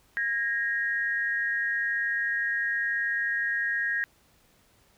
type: tone pair together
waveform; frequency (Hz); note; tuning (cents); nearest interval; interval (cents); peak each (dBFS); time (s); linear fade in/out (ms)
sine; 1636 / 1875; G#6 / A#6; -26 / +10; major second; 236; -28; 0.17-4.04; 0
effects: pink hiss -63 dBFS RMS until 4.97 s